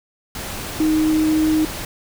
sine tone in noise, 312 Hz, D#4, 5 cents sharp, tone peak -14 dBFS, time 0.8-1.65 s, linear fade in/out 2 ms, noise pink, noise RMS -29 dBFS, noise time 0.35-1.85 s, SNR +12 dB, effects none

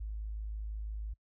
sine tone, 53 Hz, G#1, 36 cents sharp, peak -36 dBFS, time 0-1.14 s, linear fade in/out 10 ms, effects noise-tail reverb RT60 0.1 s tail -26 dB re dry

